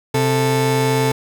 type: tone pair together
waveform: 30% pulse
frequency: 130.81 / 440 Hz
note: C3 / A4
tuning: 0 / 0 cents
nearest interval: octave + major sixth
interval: 2100 cents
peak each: -15 dBFS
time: 0.14-1.12 s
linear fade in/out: 5 ms
effects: none